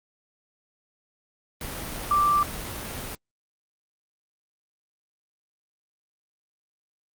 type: tone in noise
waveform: sine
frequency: 1174.7 Hz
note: D6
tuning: in tune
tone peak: -18 dBFS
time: 2.11-2.43 s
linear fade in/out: 2 ms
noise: pink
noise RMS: -34 dBFS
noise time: 1.61-3.15 s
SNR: +13 dB
effects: Opus 32 kbps